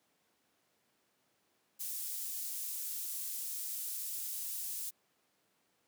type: high-pass noise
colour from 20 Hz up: pink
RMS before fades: -40 dBFS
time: 1.79-4.91 s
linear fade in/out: 20 ms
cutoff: 9800 Hz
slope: 12 dB/octave
effects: pink hiss -75 dBFS RMS until 5.87 s + high-pass 200 Hz 12 dB/octave